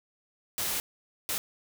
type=noise bursts at uneven times; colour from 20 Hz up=white; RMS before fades=-31 dBFS; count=2; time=0.58-0.8 / 1.29-1.38 s; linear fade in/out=0 ms; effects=none